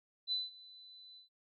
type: tone with ADSR envelope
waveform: sine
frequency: 4003 Hz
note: B7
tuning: 23 cents sharp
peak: -31 dBFS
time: 0.27-1.29 s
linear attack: 50 ms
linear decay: 180 ms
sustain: -22 dB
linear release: 120 ms
effects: none